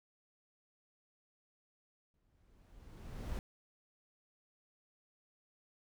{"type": "noise with exponential growth", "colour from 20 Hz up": "brown", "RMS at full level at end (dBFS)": -38, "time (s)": [2.14, 3.39], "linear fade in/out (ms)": 1, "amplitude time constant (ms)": 270, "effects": []}